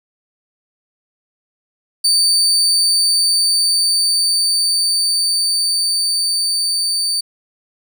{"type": "tone with level ramp", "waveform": "30% pulse", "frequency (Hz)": 4589, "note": "D8", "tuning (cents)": -41, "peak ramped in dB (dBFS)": [-8, -13], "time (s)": [2.04, 7.21], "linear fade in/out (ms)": 10, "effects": []}